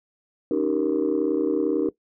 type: chord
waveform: sine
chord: Eb dominant seventh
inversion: third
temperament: just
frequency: 280 / 311.1 / 388.9 / 466.7 Hz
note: Db4 / Eb4 / G4 / Bb4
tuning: +18 / 0 / -14 / +2 cents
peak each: -26 / -23 / -25 / -24 dBFS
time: 0.51-1.89 s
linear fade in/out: 2 ms
effects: noise-tail reverb RT60 0.1 s tail -18 dB re dry + tanh soft clip ceiling -13 dBFS